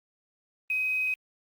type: tone with quantisation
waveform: sine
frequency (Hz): 2523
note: D#7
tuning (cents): +23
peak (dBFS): -25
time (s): 0.7-1.14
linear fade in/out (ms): 2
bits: 8
effects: Opus 32 kbps